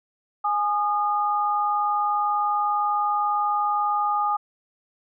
sine tone pair together, 831 / 1223.7 Hz, G#5 / D#6, +1 / -29 cents, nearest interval perfect fifth, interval 670 cents, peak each -23 / -23 dBFS, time 0.44-4.37 s, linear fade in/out 10 ms, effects none

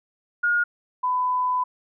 sine tone pair in turn, 1430 / 1001.7 Hz, F6 / B5, +41 / +24 cents, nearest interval tritone, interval 617 cents, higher first, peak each -18 / -20 dBFS, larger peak first, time 0.43-0.64 / 1.03-1.64 s, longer second, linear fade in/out 10 ms, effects none

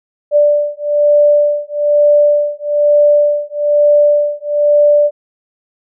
sine beating tone pair, 587.3 / 588.4 Hz, D5 / D5, 0 / +3 cents, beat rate 1.1 Hz, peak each -11 dBFS, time 0.31-5.11 s, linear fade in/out 50 ms, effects none

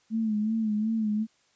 sine tone with vibrato, 217.4 Hz, A3, 21 cents flat, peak -24 dBFS, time 0.1-1.27 s, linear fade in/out 50 ms, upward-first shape sine, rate 2.7 Hz, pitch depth 62 cents each way, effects white hiss -66 dBFS RMS until 1.55 s + resampled to 16000 Hz

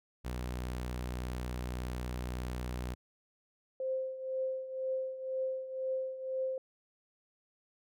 sawtooth tone, 61.74 Hz, B1, in tune, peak -32 dBFS, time 0.24-2.95 s, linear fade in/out 20 ms
sine tone with tremolo, 523.3 Hz, C5, in tune, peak -30 dBFS, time 3.8-6.58 s, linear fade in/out 2 ms, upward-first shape triangle, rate 2 Hz, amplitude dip 75%
effects none

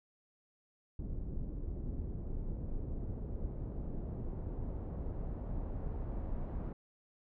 brown noise with low-pass filter sweep, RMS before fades -39 dBFS, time 0.99-6.73 s, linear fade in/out 5 ms, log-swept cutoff 330 to 910 Hz, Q 0.86, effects none

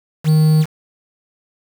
triangle tone with quantisation, 155.56 Hz, D#3, in tune, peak -7 dBFS, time 0.24-0.66 s, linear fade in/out 50 ms, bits 5, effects none

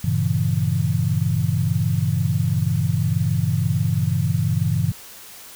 sine chord, G diminished seventh, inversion none, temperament equal, 98 / 116.54 / 138.59 / 164.81 Hz, G2 / Bb2 / Db3 / Fb3, 0 / 0 / 0 / 0 cents, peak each -23 dBFS, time 0.04-4.92 s, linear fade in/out 5 ms, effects white hiss -41 dBFS RMS until 5.55 s

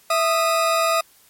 40% pulse tone pair together, 659.3 / 1238.1 Hz, E5 / D#6, 0 / -9 cents, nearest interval major seventh, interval 1091 cents, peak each -19 / -19 dBFS, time 0.1-1.01 s, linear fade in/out 5 ms, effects white hiss -54 dBFS RMS until 1.29 s + MP3 64 kbps

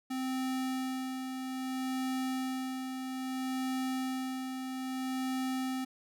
square tone with tremolo, 260 Hz, C4, 11 cents flat, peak -32 dBFS, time 0.1-5.85 s, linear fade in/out 10 ms, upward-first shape sine, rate 0.61 Hz, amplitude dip 45%, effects none

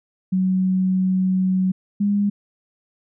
sine tone pair in turn, 186.7 / 203.2 Hz, F#3 / G#3, +16 / -38 cents, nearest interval minor second, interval 146 cents, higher second, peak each -16 dBFS, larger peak neither, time 0.32-1.72 / 2-2.3 s, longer first, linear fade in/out 10 ms, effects none

